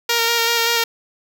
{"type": "tone with vibrato", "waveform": "5% pulse", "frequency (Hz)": 465.2, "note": "A#4", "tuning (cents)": -4, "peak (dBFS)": -4, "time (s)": [0.09, 0.84], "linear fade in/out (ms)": 5, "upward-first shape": "square", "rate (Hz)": 5.2, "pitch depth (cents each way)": 15, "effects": []}